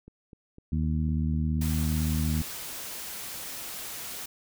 click train, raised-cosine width 3 ms, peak -34 dBFS, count 7, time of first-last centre 0.08-1.591 s, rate 3.97 Hz
harmonic tone, 77.78 Hz, D#2, in tune, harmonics 1 / 2 / 3 / 4, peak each -27 / -29 / -31 / -43 dBFS, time 0.72-2.42 s, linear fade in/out 5 ms
white noise, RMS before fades -38 dBFS, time 1.61-4.26 s, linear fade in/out 5 ms
effects none

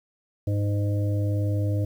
harmonic tone, 102.3 Hz, G#2, 26 cents flat, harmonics 1 / 3 / 5 / 6, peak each -22 / -32 / -36 / -38 dBFS, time 0.47-1.85 s, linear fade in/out 5 ms, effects 9-bit

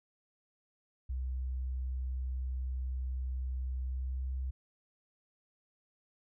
sine tone with pitch glide, 64 to 65.04 Hz, C2 to C2, -38 to -10 cents, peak -33 dBFS, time 1.09-4.51 s, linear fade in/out 10 ms, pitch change +28 cents, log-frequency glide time 3.87-4.3 s, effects none

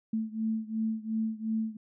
sine beating tone pair, 220 / 222.8 Hz, A3 / A3, 0 / +22 cents, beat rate 2.8 Hz, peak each -31 / -33 dBFS, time 0.13-1.77 s, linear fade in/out 5 ms, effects none

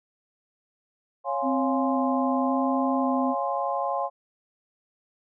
sine chord, Db major seventh, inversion none, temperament equal, 554.4 / 698.5 / 830.6 / 1046.5 Hz, Db5 / F5 / Ab5 / C6, 0 / 0 / 0 / 0 cents, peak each -30 dBFS, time 1.24-4.1 s, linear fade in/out 50 ms
sine tone with vibrato, 261.6 Hz, C4, in tune, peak -24 dBFS, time 1.42-3.35 s, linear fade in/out 50 ms, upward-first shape square, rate 0.93 Hz, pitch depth 11 cents each way
effects none

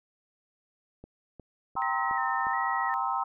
click train, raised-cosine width 2 ms, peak -32 dBFS, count 5, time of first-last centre 1.04-2.469 s, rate 2.8 Hz
sine chord, C dominant seventh, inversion second, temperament equal with one note detuned, 784 / 932.3 / 1046.5 / 1290.6 Hz, G5 / Bb5 / C6 / E6, 0 / 0 / 0 / -37 cents, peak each -32 dBFS, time 1.76-3.24 s, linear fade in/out 10 ms
sine tone with vibrato, 1864.7 Hz, A#6, in tune, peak -33 dBFS, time 1.82-2.94 s, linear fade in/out 0 ms, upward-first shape square, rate 1.4 Hz, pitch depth 47 cents each way
effects none

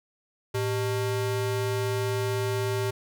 square ring-modulated tone, 250.5 Hz, B3, 25 cents sharp, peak -23 dBFS, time 0.54-2.91 s, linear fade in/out 10 ms, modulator 140 Hz, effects none

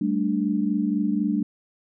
sine chord, G suspended second, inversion none, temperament equal, 196 / 220 / 293.7 Hz, G3 / A3 / D4, 0 / 0 / 0 cents, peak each -25 dBFS, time 0.01-1.43 s, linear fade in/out 5 ms, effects none

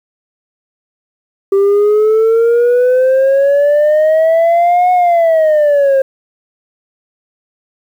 sine exponential two-way sweep, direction up then down, 390.7 to 730 to 531 Hz, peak -4 dBFS, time 1.52-6.02 s, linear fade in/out 5 ms, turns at 4.92 s, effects tanh soft clip ceiling -6 dBFS + 7-bit

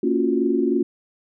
sine chord, Gb major seventh, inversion first, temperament just, 231.2 / 277.5 / 346.9 / 370 Hz, Bb3 / Db4 / F4 / Gb4, -14 / +2 / -12 / 0 cents, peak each -24 / -22 / -22 / -24 dBFS, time 0.03-0.83 s, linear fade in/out 5 ms, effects none

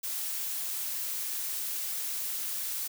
blue noise, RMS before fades -34 dBFS, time 0.03-2.88 s, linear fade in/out 10 ms, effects none

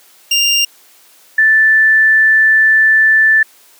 25% pulse / sine tone pair in turn, 2794 / 1760.1 Hz, F7 / A6, 0 / 0 cents, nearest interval minor sixth, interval 800 cents, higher first, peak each -6 dBFS, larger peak neither, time 0.31-0.65 / 1.38-3.43 s, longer second, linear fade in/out 5 ms, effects white hiss -46 dBFS RMS until 3.79 s + high-pass 300 Hz 12 dB/octave

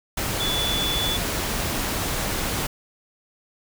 sine tone in noise, 3453 Hz, A7, 33 cents flat, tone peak -24 dBFS, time 0.4-1.17 s, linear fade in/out 5 ms, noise pink, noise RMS -26 dBFS, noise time 0.17-2.67 s, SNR -1 dB, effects none

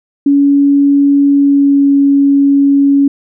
sine tone with pitch glide, 282 to 279.6 Hz, C#4 to C#4, +30 to +15 cents, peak -5 dBFS, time 0.26-3.08 s, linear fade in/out 5 ms, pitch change -15 cents, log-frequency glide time 1.27-1.94 s, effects none

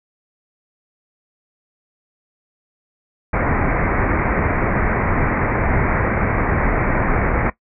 pink low-pass noise, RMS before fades -18 dBFS, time 3.33-7.5 s, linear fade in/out 5 ms, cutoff 2300 Hz, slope 96 dB/octave, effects noise-tail reverb RT60 0.1 s tail -17 dB re dry

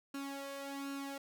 sawtooth tone with flanger, 277.2 Hz, C#4, in tune, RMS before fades -43 dBFS, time 0.14-1.18 s, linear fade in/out 5 ms, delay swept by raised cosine 0.72 to 1.72 ms, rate 1.3 Hz, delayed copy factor +0.7, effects none

